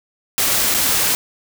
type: noise with dropouts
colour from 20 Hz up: white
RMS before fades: -17 dBFS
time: 0.38-1.15 s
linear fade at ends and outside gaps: 0 ms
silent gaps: 0.741-0.746 s
effects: none